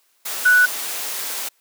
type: tone in noise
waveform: sine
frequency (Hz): 1480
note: F#6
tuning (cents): 0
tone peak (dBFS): -10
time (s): 0.45-0.66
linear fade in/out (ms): 10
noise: white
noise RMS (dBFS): -27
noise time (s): 0.25-1.49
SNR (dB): +14
effects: white hiss -62 dBFS RMS until 1.6 s + high-pass 400 Hz 12 dB/octave